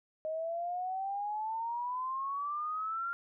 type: exponential sweep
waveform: sine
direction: up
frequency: 622.3 to 1396.9 Hz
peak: -33 dBFS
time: 0.25-3.13 s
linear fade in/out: 0 ms
effects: none